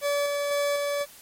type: tone with tremolo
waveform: 40% pulse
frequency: 574 Hz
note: D5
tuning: 40 cents flat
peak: -22 dBFS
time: 0.01-1.06 s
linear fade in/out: 50 ms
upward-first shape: square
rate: 2 Hz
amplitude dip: 25%
effects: white hiss -49 dBFS RMS until 1.21 s + MP3 64 kbps